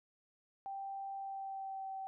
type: tone with pitch glide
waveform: sine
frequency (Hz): 784 to 771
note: G5 to G5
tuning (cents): 0 to -29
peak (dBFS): -40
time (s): 0.66-2.07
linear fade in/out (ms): 0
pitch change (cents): -29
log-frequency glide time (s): 1.15-1.9
effects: none